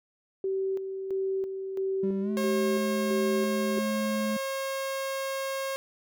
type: tone with tremolo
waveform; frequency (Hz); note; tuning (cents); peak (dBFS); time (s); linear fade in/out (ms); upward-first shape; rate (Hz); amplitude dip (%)
sine; 384.6; G4; -33; -26; 0.44-3.79; 2; square; 1.5; 50
type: tone with pitch glide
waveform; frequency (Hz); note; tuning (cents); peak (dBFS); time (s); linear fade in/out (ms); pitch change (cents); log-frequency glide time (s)
triangle; 196 to 213.7; G3 to G#3; 0 to +50; -26; 2.03-4.37; 5; +150; 2.21-2.31
type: tone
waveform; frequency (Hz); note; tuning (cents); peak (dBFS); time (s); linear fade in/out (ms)
sawtooth; 540; C#5; -45; -26; 2.37-5.76; 0
effects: none